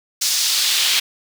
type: noise with high-pass filter sweep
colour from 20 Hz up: brown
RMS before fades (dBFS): -18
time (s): 0.21-1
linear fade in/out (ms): 10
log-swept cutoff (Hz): 5400 to 3100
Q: 1.6
effects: none